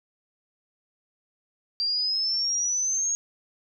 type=exponential sweep; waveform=sine; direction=up; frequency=4699 to 6610 Hz; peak=-23 dBFS; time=1.8-3.15 s; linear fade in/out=0 ms; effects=none